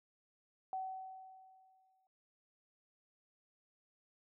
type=tone with exponential decay; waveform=sine; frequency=757 Hz; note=F#5; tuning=39 cents sharp; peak=-36 dBFS; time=0.73-2.07 s; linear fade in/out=1 ms; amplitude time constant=290 ms; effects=none